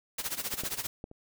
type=noise with tremolo; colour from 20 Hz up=white; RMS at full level=-32 dBFS; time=0.18-0.87 s; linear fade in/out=5 ms; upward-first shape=sine; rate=15 Hz; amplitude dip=85%
type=clicks; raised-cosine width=2 ms; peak=-28 / -24 / -25 / -34 dBFS; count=4; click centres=0.539 / 0.636 / 1.041 / 1.114 s
effects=none